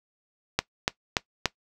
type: click train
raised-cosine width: 0.2 ms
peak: -4 dBFS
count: 4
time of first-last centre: 0.59-1.457 s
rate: 3.46 Hz
effects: noise-tail reverb RT60 0.1 s tail -19 dB re dry